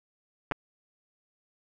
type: clicks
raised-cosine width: 0.5 ms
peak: -14 dBFS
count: 2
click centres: 0.513 / 0.52 s
effects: none